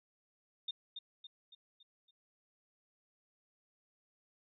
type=tone with echo; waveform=sine; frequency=3647 Hz; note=A#7; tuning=39 cents flat; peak=-36 dBFS; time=0.68-0.71 s; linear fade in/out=5 ms; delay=280 ms; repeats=5; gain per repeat=-6 dB; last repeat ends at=2.11 s; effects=none